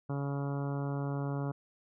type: harmonic tone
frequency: 140.6 Hz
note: C#3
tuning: 25 cents sharp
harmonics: 1 / 2 / 3 / 4 / 5 / 6 / 7 / 8 / 9 / 10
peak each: -33 / -39 / -43 / -45 / -47 / -49 / -50 / -51 / -52 / -53 dBFS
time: 0.09-1.52 s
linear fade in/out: 10 ms
effects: none